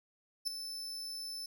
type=tone with ADSR envelope; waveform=40% pulse; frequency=5274 Hz; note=E8; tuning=in tune; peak=-28 dBFS; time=0.45-1.46 s; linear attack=26 ms; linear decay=4 ms; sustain=-11 dB; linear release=4 ms; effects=none